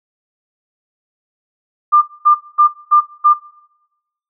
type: tone bursts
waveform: sine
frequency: 1196 Hz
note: D6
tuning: 31 cents sharp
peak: -5 dBFS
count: 5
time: 1.92-3.34 s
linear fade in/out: 20 ms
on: 100 ms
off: 230 ms
effects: noise-tail reverb RT60 1.0 s tail -23 dB re dry